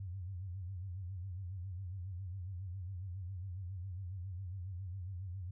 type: tone with vibrato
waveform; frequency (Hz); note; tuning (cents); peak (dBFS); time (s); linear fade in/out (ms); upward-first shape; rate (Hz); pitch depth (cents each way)
sine; 92.5; F#2; 0; -40; 0-5.51; 5; sine; 7.3; 120
effects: none